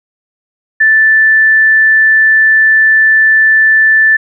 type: tone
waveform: sine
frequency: 1760 Hz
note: A6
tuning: in tune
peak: -4 dBFS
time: 0.8-4.17 s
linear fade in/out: 10 ms
effects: none